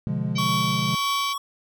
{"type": "chord", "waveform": "triangle", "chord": "B diminished seventh", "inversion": "none", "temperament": "equal with one note detuned", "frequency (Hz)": [126.14, 146.83, 174.61, 207.7], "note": ["B2", "D3", "F3", "Ab3"], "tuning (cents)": [37, 0, 0, 0], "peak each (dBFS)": -27, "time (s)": [0.07, 0.95], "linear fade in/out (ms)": 0}
{"type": "harmonic tone", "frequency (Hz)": 770, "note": "G5", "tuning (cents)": -31, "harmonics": [3, 4, 5, 6, 7, 8], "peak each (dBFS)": [-31, -33, -35, -37, -38, -39], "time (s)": [0.35, 1.34], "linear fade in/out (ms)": 20}
{"type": "tone with tremolo", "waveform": "square", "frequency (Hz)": 1116, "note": "C#6", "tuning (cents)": 11, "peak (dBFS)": -23, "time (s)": [0.38, 1.38], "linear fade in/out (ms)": 5, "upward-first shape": "triangle", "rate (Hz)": 1.7, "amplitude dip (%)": 50}
{"effects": []}